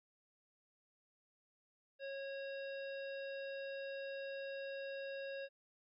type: harmonic tone with a mistuned harmonic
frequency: 548 Hz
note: C#5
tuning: 20 cents flat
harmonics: 1 / 3 / 5 / 7 / 9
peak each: -43 / -51 / -54 / -59 / -64 dBFS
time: 1.99-5.49 s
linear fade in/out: 50 ms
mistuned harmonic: 7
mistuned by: -27 cents
effects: none